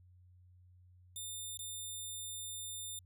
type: tone with dropouts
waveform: 10% pulse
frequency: 3600 Hz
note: A7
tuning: 39 cents sharp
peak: -34 dBFS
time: 1.16-2.99 s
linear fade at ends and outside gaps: 2 ms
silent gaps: 1.573-1.591 s
effects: added 90 Hz sine -59 dBFS peak until 3.05 s